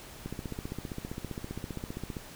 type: click train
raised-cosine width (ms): 3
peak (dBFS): -23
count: 30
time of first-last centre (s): 0.26-2.168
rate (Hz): 15.2
effects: pink hiss -48 dBFS RMS until 2.35 s